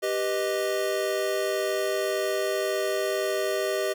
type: chord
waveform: square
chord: G augmented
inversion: none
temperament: equal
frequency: 392 / 493.9 / 622.3 Hz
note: G4 / B4 / D#5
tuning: 0 / 0 / 0 cents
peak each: -29 / -33 / -29 dBFS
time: 0.02-3.94 s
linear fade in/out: 20 ms
effects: none